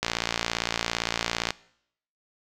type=click train; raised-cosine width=0.2 ms; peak=-7 dBFS; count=86; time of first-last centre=0.03-1.506 s; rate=57.6 Hz; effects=noise-tail reverb RT60 0.7 s tail -21 dB re dry